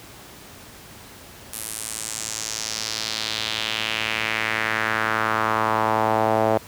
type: tone with band-pass filter sweep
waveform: sawtooth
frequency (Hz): 110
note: A2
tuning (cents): 0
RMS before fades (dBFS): -24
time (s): 1.53-6.58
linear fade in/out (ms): 0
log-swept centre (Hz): 11000 to 640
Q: 2.3
effects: pink hiss -43 dBFS RMS until 6.67 s + high-pass 60 Hz 12 dB/octave